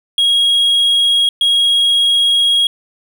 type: tone bursts at uneven times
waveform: triangle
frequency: 3292 Hz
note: G#7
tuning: 16 cents flat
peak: -8 dBFS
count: 2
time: 0.18-1.29 / 1.41-2.67 s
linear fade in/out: 2 ms
effects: none